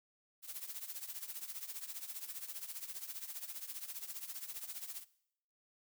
blue noise with tremolo, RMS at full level -42 dBFS, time 0.42-5.05 s, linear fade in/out 50 ms, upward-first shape triangle, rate 15 Hz, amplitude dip 85%, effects noise-tail reverb RT60 0.7 s tail -19 dB re dry

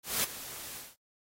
white noise with ADSR envelope, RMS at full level -28 dBFS, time 0.03-0.96 s, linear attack 210 ms, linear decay 7 ms, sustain -15 dB, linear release 200 ms, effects AAC 48 kbps

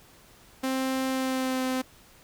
sawtooth tone with pitch glide, 262.9 to 258.4 Hz, C4 to C4, +8 to -21 cents, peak -22 dBFS, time 0.63-1.82 s, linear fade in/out 10 ms, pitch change -29 cents, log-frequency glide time 1.09-1.63 s, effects pink hiss -55 dBFS RMS until 2.23 s

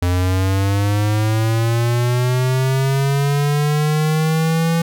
square linear sweep, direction up, 87.9 to 167.2 Hz, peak -15 dBFS, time 0.02-4.82 s, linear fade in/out 5 ms, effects none

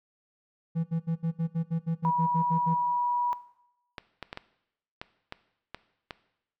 triangle tone bursts, 164.81 Hz, E3, in tune, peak -23 dBFS, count 13, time 0.75-2.749 s, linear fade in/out 20 ms, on 91 ms, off 68 ms
sine tone, 971 Hz, B5, 30 cents flat, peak -24 dBFS, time 2.05-3.33 s, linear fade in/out 0 ms
clicks, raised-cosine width 0.3 ms, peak -20 dBFS, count 8, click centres 3.982 / 4.227 / 4.329 / 4.374 / 5.015 / 5.324 / 5.746 / 6.108 s
effects noise-tail reverb RT60 0.8 s tail -17 dB re dry

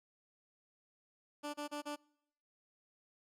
15% pulse tone bursts, 293.7 Hz, D4, in tune, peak -33 dBFS, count 4, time 1.43-1.963 s, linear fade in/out 20 ms, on 110 ms, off 31 ms, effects noise-tail reverb RT60 0.8 s tail -26 dB re dry + low-pass 12000 Hz 12 dB/octave

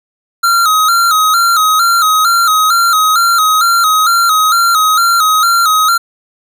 square tone with vibrato, 1318.5 Hz, E6, in tune, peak -8 dBFS, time 0.43-5.98 s, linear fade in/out 10 ms, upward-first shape square, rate 2.2 Hz, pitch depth 74 cents each way, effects none

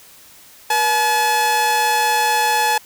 sawtooth tone pair together, 480.4 / 856 Hz, B4 / A5, -48 / -48 cents, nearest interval minor seventh, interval 1000 cents, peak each -22 / -11 dBFS, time 0.7-2.78 s, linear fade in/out 5 ms, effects white hiss -45 dBFS RMS until 2.85 s

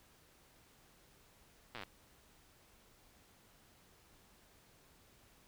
slowing click train, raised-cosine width 0.3 ms, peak -29 dBFS, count 10, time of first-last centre 1.75-1.835 s, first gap 8 ms, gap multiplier 1.04, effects pink hiss -66 dBFS RMS until 5.47 s

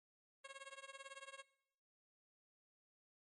10% pulse tone with tremolo, 545 Hz, C#5, 29 cents flat, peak -40 dBFS, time 0.44-1.43 s, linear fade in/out 10 ms, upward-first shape triangle, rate 18 Hz, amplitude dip 100%, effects noise-tail reverb RT60 0.8 s tail -20 dB re dry + MP3 48 kbps

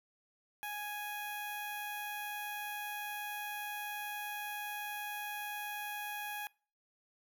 10% pulse tone with notch filter, 830.6 Hz, G#5, in tune, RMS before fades -41 dBFS, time 0.63-6.47 s, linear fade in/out 0 ms, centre 4600 Hz, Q 0.76, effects noise-tail reverb RT60 0.4 s tail -24 dB re dry

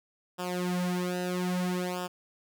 sawtooth tone with flanger, 180 Hz, F#3, 47 cents flat, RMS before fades -31 dBFS, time 0.38-2.08 s, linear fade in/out 20 ms, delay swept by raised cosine 0.47 to 4.67 ms, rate 0.61 Hz, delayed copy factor -0.95, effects none

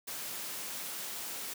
white noise, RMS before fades -40 dBFS, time 0.07-1.54 s, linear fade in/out 10 ms, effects high-pass 150 Hz 12 dB/octave

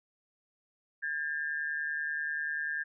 sine tone pair together, 1620 / 1770.2 Hz, G#6 / A6, -43 / +10 cents, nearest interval major second, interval 153 cents, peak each -33 / -36 dBFS, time 1.02-2.84 s, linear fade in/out 20 ms, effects none

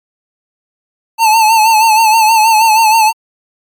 square tone with vibrato, 883 Hz, A5, 6 cents sharp, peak -6 dBFS, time 1.18-3.13 s, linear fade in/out 50 ms, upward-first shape sine, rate 6.3 Hz, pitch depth 61 cents each way, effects MP3 96 kbps

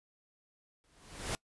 pink noise with exponential growth, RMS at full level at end -33 dBFS, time 0.84-1.35 s, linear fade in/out 0 ms, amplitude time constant 110 ms, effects noise-tail reverb RT60 0.1 s tail -24 dB re dry + resampled to 24000 Hz

